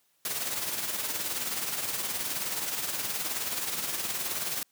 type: noise with tremolo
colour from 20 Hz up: white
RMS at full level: -30 dBFS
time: 0.25-4.63 s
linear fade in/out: 2 ms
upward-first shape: triangle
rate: 19 Hz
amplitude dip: 55%
effects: white hiss -70 dBFS RMS until 4.71 s + high-pass 100 Hz 12 dB/octave